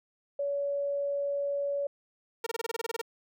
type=tone; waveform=sine; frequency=566 Hz; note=C#5; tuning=36 cents sharp; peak=-28 dBFS; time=0.39-1.87 s; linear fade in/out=5 ms
type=tone bursts; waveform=sawtooth; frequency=460 Hz; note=A#4; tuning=23 cents flat; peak=-27 dBFS; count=12; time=2.44-3.015 s; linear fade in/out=5 ms; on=25 ms; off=25 ms
effects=none